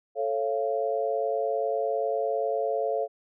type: chord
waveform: sine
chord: A augmented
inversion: none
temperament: just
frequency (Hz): 440 / 550 / 687.5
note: A4 / C#5 / E#5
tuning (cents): 0 / -14 / -27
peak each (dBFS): -29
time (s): 0.15-3.08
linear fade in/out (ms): 50
effects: none